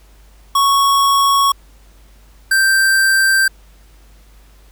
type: tone pair in turn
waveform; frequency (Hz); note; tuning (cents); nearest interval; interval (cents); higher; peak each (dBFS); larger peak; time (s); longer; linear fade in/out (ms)
square; 1108.7 / 1567.9; C#6 / G6; 0 / 0; tritone; 600; second; -11; neither; 0.55-1.52 / 2.51-3.48; neither; 5
effects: added 50 Hz sine -43 dBFS peak until 4.71 s + pink hiss -52 dBFS RMS until 4.71 s